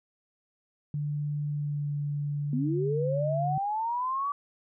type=tone with pitch glide; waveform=sine; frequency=147.1 to 145.24 Hz; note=D3 to D3; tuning=+3 to -19 cents; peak=-28 dBFS; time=0.94-3.58 s; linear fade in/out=2 ms; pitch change=-22 cents; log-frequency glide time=1.48-1.91 s
type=linear sweep; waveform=sine; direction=up; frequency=233.1 to 1155 Hz; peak=-27 dBFS; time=2.53-4.32 s; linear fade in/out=2 ms
effects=none